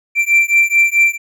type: beating tone pair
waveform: triangle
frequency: 2349 / 2353.6 Hz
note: D7 / D7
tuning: 0 / +3 cents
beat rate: 4.6 Hz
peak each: -11 dBFS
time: 0.15-1.18 s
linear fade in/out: 50 ms
effects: none